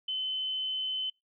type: tone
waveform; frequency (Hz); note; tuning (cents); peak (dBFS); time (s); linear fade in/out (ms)
sine; 3047; G7; -50; -30; 0.08-1.1; 5
effects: noise-tail reverb RT60 0.2 s tail -25 dB re dry

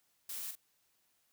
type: noise with echo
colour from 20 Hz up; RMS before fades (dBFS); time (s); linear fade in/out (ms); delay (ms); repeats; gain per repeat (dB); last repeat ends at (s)
blue; -42; 0.29-0.51; 5; 44; 1; -7; 0.554
effects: white hiss -75 dBFS RMS until 1.32 s

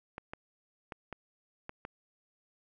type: clicks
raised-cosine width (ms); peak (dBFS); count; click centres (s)
0.5; -25; 6; 0.181 / 0.335 / 0.922 / 1.127 / 1.694 / 1.851
effects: none

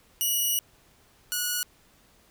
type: tone pair in turn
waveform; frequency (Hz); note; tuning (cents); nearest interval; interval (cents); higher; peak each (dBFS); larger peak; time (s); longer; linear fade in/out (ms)
5% pulse; 2916 / 1458; F#7 / F#6; -26 / -26; octave; 1200; first; -15; neither; 0.21-0.59 / 1.32-1.63; first; 0
effects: pink hiss -60 dBFS RMS until 2.3 s

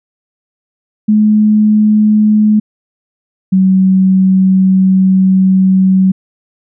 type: tone pair in turn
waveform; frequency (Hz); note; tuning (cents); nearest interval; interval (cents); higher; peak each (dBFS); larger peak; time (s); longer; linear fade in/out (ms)
sine; 212.7 / 188.95; G#3 / F#3; +42 / +37; major second; 205; first; -5; neither; 1.08-2.6 / 3.52-6.12; second; 10
effects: none

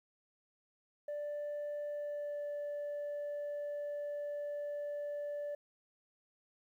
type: tone with pitch glide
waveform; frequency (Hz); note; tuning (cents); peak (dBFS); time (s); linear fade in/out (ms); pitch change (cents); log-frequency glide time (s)
sine; 587.3 to 583.2; D5 to D5; 0 to -12; -35; 1.08-5.55; 5; -12; 1.87-2.44
effects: tanh soft clip ceiling -36 dBFS + 12-bit

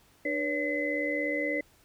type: tone cluster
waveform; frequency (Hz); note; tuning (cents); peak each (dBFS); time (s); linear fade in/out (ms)
sine; 299.9 / 489.5 / 566 / 2033; D4 / B4 / C#5 / B6; +36 / -15 / +36 / +50; -33 / -36 / -33 / -31; 0.25-1.61; 5
effects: pink hiss -62 dBFS RMS until 1.84 s

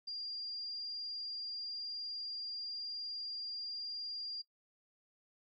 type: tone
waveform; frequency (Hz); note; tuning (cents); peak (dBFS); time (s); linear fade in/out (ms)
sine; 4793; D8; +34; -39; 0.07-4.42; 10
effects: noise-tail reverb RT60 0.1 s tail -19 dB re dry

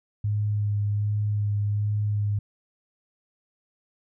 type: tone with vibrato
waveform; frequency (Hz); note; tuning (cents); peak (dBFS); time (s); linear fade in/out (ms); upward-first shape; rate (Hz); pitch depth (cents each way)
sine; 103.83; G#2; 0; -22; 0.24-2.39; 5; sine; 1.3; 15
effects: none

